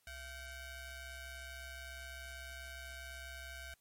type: ring-modulated tone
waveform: sawtooth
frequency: 740 Hz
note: F#5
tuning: in tune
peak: -39 dBFS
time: 0.07-3.74 s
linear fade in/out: 2 ms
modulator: 806 Hz
effects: white hiss -75 dBFS RMS until 3.8 s + MP3 64 kbps